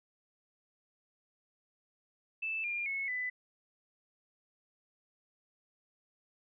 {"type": "tone with pitch steps", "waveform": "sine", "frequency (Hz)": [2637, 2404, 2192, 1998.5], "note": ["E7", "D7", "C#7", "B6"], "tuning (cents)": [0, 40, -20, 20], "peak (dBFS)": -33, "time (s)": [2.42, 3.3], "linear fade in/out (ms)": 10, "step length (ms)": 220, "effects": []}